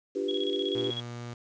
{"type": "chord", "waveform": "sine", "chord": "G dominant seventh", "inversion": "second", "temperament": "equal", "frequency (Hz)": [293.7, 349.2, 392, 493.9], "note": ["D4", "F4", "G4", "B4"], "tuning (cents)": [0, 0, 0, 0], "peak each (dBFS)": [-35, -35, -30, -36], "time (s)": [0.15, 0.91], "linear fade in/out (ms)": 10}
{"type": "tone with tremolo", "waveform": "sine", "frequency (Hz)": 3322, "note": "G#7", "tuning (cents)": 0, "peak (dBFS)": -31, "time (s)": [0.28, 1.01], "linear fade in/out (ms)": 10, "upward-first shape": "square", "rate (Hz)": 16, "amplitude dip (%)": 70}
{"type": "tone", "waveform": "sawtooth", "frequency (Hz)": 119.7, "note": "A#2", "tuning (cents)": 46, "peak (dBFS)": -33, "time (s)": [0.75, 1.34], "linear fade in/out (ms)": 5}
{"effects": ["resampled to 16000 Hz", "9-bit"]}